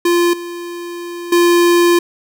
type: tone with level steps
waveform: square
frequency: 346.6 Hz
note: F4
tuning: 13 cents flat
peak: -11 / -25 / -9 dBFS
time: 0.05-1.99 s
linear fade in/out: 5 ms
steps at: 0.33 / 1.32 s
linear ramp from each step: 5 ms
effects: none